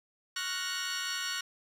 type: chord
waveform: 15% pulse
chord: Gb major seventh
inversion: second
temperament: equal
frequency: 1108.7 / 1396.9 / 1480 / 1864.7 Hz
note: Db6 / F6 / Gb6 / Bb6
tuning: 0 / 0 / 0 / 0 cents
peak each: -35 / -34 / -29 / -32 dBFS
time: 0.36-1.41 s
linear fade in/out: 5 ms
effects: low-pass 11000 Hz 12 dB/octave + 10-bit